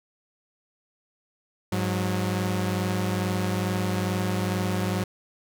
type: tone pair together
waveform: sawtooth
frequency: 102.31 / 182.3 Hz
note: G#2 / F#3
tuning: -25 / -25 cents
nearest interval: minor seventh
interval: 1000 cents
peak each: -23 dBFS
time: 1.72-5.04 s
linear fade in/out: 5 ms
effects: none